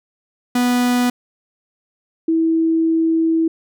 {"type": "tone pair in turn", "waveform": ["45% pulse", "sine"], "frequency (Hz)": [246, 325.6], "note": ["B3", "E4"], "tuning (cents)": [-7, -21], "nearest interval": "perfect fourth", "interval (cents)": 486, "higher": "second", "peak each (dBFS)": [-14, -13], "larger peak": "second", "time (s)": [[0.55, 1.1], [2.28, 3.48]], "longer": "second", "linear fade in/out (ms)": 5, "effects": []}